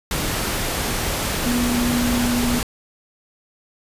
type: tone in noise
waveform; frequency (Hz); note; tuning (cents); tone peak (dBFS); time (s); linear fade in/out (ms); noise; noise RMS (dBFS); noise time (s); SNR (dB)
sine; 242.1; B3; -34; -19; 1.46-2.59; 2; pink; -23; 0.11-2.63; +1
effects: resampled to 32000 Hz